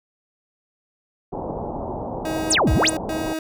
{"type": "low-pass noise", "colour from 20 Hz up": "white", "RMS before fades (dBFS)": -29, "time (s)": [1.32, 3.34], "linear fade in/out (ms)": 10, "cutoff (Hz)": 890, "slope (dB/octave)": 48}
{"type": "tone bursts", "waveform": "30% pulse", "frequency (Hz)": 317.2, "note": "D#4", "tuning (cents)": 33, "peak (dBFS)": -22, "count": 3, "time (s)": [2.25, 3.39], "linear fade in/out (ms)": 2, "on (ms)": 300, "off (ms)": 120}
{"type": "exponential two-way sweep", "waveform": "sine", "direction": "down then up", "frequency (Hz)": [10860, 51.91, 10860], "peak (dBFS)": -15, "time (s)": [2.5, 2.9], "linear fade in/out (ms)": 10, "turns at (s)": 2.73}
{"effects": []}